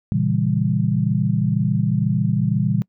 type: chord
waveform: sine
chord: A# diminished seventh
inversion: none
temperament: equal with one note detuned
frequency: 116.54 / 138.59 / 164.81 / 198.62 Hz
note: A#2 / C#3 / E3 / G3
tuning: 0 / 0 / 0 / +23 cents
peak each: -22 dBFS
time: 0.12-2.82 s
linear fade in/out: 0 ms
effects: noise-tail reverb RT60 0.1 s tail -25 dB re dry